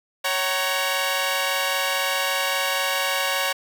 10% pulse chord, F# major, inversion second, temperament equal with one note detuned, 554.4 / 753.8 / 932.3 Hz, C#5 / F#5 / A#5, 0 / +32 / 0 cents, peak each -16 / -19 / -19 dBFS, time 0.24-3.53 s, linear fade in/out 10 ms, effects 8-bit

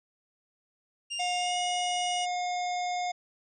sawtooth tone with pitch glide, 2800 to 2885 Hz, F7 to F#7, +4 to -44 cents, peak -29 dBFS, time 1.1-2.26 s, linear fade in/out 20 ms, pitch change +52 cents, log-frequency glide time 1.37-1.58 s
harmonic tone, 717 Hz, F5, 45 cents sharp, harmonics 1 / 3 / 5 / 7 / 9 / 10, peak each -29 / -39 / -43 / -46 / -48 / -49 dBFS, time 1.19-3.12 s, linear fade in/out 10 ms
effects resampled to 22050 Hz

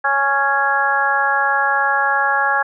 harmonic tone, 277.2 Hz, C#4, in tune, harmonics 2 / 3 / 4 / 5 / 6, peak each -27 / -19 / -22 / -21 / -18 dBFS, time 0.04-2.63 s, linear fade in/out 10 ms, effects none

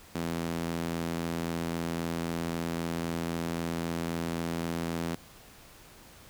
sawtooth tone with high-pass filter, 83.8 Hz, E2, 29 cents sharp, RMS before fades -33 dBFS, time 0.15-5.15 s, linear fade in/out 0 ms, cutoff 200 Hz, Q 1.4, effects pink hiss -53 dBFS RMS until 6.29 s

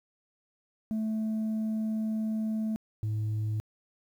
sine tone pair in turn, 218.6 / 107.64 Hz, A3 / A2, -11 / -38 cents, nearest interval octave, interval 1227 cents, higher first, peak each -25 dBFS, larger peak neither, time 0.91-2.76 / 3.03-3.6 s, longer first, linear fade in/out 0 ms, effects tanh soft clip ceiling -27 dBFS + 10-bit

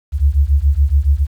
sine beating tone pair, 67.4 / 74.5 Hz, C#2 / D2, -48 / +25 cents, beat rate 7.1 Hz, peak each -13 dBFS, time 0.12-1.27 s, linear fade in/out 50 ms, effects 8-bit

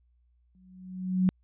sine tone with exponential growth, 185 Hz, F#3, in tune, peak -18 dBFS, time 0.55-1.29 s, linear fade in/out 0 ms, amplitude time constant 160 ms, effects added 60 Hz sine -63 dBFS peak until 1.43 s + resampled to 8000 Hz

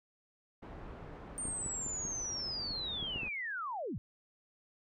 pink low-pass noise, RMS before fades -48 dBFS, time 0.62-3.29 s, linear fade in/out 10 ms, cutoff 1300 Hz, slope 12 dB/octave
sine linear sweep, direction down, 8870 to 77.3 Hz, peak -36 dBFS, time 1.38-3.98 s, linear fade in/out 0 ms
clicks, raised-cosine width 3 ms, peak -31 dBFS, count 9, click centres 1.454 / 1.485 / 1.662 / 1.864 / 2.052 / 2.708 / 3.027 / 3.16 / 3.233 s
effects none

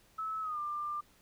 sine tone with pitch glide, 1300 to 1192.1 Hz, E6 to D6, -24 to +26 cents, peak -34 dBFS, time 0.18-1.01 s, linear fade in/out 10 ms, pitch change -150 cents, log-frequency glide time 0.41-0.59 s, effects pink hiss -65 dBFS RMS until 1.21 s

